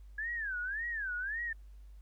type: tone with vibrato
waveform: sine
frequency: 1661.2 Hz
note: G#6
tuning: in tune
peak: -34 dBFS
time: 0.18-1.53 s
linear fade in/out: 5 ms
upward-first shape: sine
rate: 1.8 Hz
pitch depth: 240 cents each way
effects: added 50 Hz sine -49 dBFS peak until 2.01 s + pink hiss -74 dBFS RMS until 2.01 s